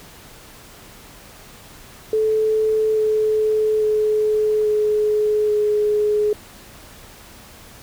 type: tone with pitch steps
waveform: sine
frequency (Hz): 435.2 / 431.4 / 427.7 / 424 / 420.4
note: A4 / A4 / A4 / G#4 / G#4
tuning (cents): -19 / -34 / -49 / +36 / +21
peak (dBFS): -15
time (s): 2.13-6.33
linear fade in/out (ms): 2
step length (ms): 840
effects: pink hiss -43 dBFS RMS until 7.82 s

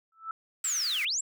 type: tone with exponential growth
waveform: sine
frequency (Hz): 1318.5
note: E6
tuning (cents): 0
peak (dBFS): -29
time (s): 0.12-0.31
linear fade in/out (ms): 2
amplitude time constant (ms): 40
type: high-pass noise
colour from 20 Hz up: pink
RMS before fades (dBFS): -41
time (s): 0.64-1.05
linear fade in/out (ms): 2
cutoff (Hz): 1200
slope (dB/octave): 96
type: linear two-way sweep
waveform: sine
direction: down then up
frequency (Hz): 7902 to 1975.5 to 7902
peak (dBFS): -27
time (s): 0.64-1.21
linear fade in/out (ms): 5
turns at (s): 1.04
effects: none

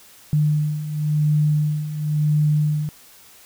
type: beating tone pair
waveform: sine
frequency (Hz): 149.9 / 150.85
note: D3 / D3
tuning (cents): +36 / +47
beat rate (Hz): 0.95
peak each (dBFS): -23 / -18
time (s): 0.33-2.89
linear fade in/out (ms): 0
effects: white hiss -48 dBFS RMS until 3.45 s

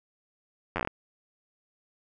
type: slowing click train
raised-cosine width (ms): 0.5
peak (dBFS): -14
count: 8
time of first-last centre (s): 0.76-0.874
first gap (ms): 10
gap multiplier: 1.16
effects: none

